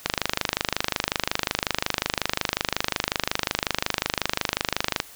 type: click train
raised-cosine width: 0.2 ms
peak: -3 dBFS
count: 127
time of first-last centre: 0.06-5.001 s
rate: 25.5 Hz
effects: white hiss -46 dBFS RMS until 5.15 s